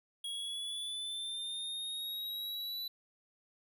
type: linear sweep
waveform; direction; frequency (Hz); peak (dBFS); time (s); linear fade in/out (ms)
square; up; 3306 to 3977; -38; 0.24-2.88; 5
effects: none